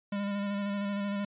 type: tone with vibrato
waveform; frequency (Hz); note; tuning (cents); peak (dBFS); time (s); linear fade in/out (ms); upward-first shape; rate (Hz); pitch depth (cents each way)
square; 201.6; G3; +49; -31; 0.12-1.25; 5; square; 13; 17
effects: resampled to 8000 Hz